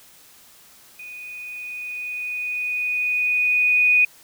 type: tone with level ramp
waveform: sine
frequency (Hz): 2478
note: D#7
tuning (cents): -8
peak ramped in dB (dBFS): -35 to -12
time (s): 0.99-4.05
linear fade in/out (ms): 5
effects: white hiss -50 dBFS RMS until 4.23 s